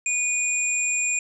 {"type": "tone pair together", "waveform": "sine", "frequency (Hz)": [2457, 7363], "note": ["D#7", "A#8"], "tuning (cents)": [-22, -22], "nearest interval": "octave + perfect fifth", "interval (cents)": 1900, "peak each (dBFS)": -24, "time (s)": [0.06, 1.19], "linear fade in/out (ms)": 2, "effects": []}